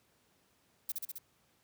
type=noise with echo; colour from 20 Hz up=violet; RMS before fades=-35 dBFS; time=0.89-0.92 s; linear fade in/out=5 ms; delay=66 ms; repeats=4; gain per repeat=-2 dB; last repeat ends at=1.184 s; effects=pink hiss -71 dBFS RMS until 1.63 s + high-pass 80 Hz 12 dB/octave